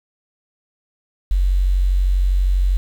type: tone with quantisation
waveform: sine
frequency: 46.25 Hz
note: F#1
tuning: in tune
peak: -13 dBFS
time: 1.31-2.77 s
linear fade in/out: 0 ms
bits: 7
effects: none